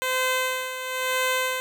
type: tone with tremolo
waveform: 10% pulse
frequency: 514 Hz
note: C5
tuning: 31 cents flat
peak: -13 dBFS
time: 0.02-1.6 s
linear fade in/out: 0 ms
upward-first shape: sine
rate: 1 Hz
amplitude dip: 65%
effects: none